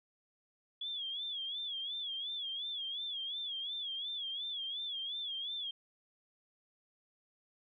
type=tone with vibrato; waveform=sine; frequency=3365 Hz; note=G#7; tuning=22 cents sharp; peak=-37 dBFS; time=0.81-5.71 s; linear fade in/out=5 ms; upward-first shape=sine; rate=2.8 Hz; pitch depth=110 cents each way; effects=none